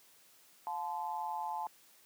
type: tone with amplitude modulation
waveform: sine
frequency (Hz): 870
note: A5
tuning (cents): -20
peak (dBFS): -31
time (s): 0.67-1.67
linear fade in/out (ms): 0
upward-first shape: sine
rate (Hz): 161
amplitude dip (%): 95
effects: white hiss -63 dBFS RMS until 2.05 s + high-pass 150 Hz 12 dB/octave